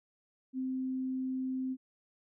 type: tone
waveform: sine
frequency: 259.9 Hz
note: C4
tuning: 11 cents flat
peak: -32 dBFS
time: 0.53-1.77 s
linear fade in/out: 50 ms
effects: none